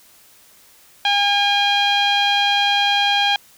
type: tone with low-pass filter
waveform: sawtooth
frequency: 810 Hz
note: G#5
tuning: 43 cents flat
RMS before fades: -17 dBFS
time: 1.05-3.36 s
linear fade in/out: 2 ms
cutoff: 3400 Hz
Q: 4.4
effects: white hiss -50 dBFS RMS until 3.57 s